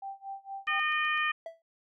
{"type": "tone with tremolo", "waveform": "sine", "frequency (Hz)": 784, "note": "G5", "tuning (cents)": 0, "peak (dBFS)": -35, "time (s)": [0.02, 0.8], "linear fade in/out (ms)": 5, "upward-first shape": "sine", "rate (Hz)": 4.3, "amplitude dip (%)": 95}
{"type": "click train", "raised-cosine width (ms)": 0.2, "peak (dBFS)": -36, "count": 5, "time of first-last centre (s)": [0.67, 1.176], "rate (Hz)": 7.91}
{"type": "harmonic tone", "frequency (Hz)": 611, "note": "D#5", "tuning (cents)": -32, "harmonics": [2, 3, 4, 5], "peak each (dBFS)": [-31, -30, -32, -38], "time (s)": [0.67, 1.32], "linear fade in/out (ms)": 10}
{"type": "tone with exponential decay", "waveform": "triangle", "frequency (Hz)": 659.3, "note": "E5", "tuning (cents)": 0, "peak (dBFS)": -32, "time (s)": [1.46, 1.62], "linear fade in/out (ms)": 2, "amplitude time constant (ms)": 33}
{"effects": []}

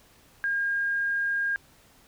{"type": "tone", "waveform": "sine", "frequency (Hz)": 1617, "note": "G#6", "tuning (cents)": -47, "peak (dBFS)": -24, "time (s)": [0.44, 1.56], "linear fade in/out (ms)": 0, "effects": ["pink hiss -58 dBFS RMS until 2.07 s"]}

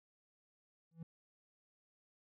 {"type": "tone with exponential growth", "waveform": "triangle", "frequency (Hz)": 164.81, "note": "E3", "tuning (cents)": 0, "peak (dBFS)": -39, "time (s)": [0.91, 1.03], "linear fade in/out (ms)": 5, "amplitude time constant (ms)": 26, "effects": []}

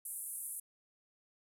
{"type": "band-pass noise", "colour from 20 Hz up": "white", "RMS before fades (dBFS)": -43, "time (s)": [0.05, 0.6], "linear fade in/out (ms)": 5, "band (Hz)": [9000, 12000], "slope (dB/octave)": 48, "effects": []}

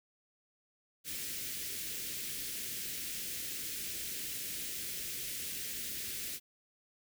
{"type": "band-stop noise", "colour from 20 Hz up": "white", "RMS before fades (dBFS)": -40, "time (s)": [1.04, 6.4], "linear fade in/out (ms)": 50, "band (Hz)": [450, 1800], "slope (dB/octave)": 24, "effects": []}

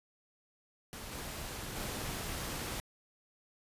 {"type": "noise with level steps", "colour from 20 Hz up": "pink", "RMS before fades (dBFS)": [-45, -42, -39], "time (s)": [0.93, 2.8], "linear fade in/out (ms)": 0, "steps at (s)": [1.11, 1.75], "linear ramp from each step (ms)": 20, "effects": ["resampled to 32000 Hz"]}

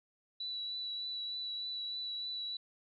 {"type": "tone with vibrato", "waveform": "sine", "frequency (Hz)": 3945, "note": "B7", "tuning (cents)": -3, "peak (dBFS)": -37, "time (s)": [0.4, 2.57], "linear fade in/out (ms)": 5, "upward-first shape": "triangle", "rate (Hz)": 3.3, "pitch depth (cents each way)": 17, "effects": []}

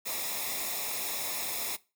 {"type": "noise with comb filter", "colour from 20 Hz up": "white", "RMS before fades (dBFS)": -34, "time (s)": [0.05, 1.77], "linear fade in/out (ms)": 20, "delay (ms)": 0.66, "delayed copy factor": -0.7, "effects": ["noise-tail reverb RT60 0.3 s tail -21 dB re dry"]}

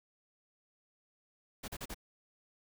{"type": "noise bursts", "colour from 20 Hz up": "pink", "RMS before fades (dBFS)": -42, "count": 4, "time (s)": [1.63, 1.945], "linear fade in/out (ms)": 10, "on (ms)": 51, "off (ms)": 37, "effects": []}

